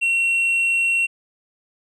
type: tone with tanh clipping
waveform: triangle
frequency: 2728 Hz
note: F7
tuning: 41 cents flat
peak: -17 dBFS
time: 0.01-1.07 s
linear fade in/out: 20 ms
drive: 7 dB
effects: none